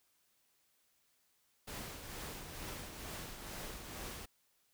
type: noise with tremolo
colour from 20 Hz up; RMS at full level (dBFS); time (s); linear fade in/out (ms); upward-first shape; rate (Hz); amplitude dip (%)
pink; -44; 1.67-4.26; 10; triangle; 2.2; 50
effects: white hiss -75 dBFS RMS until 4.73 s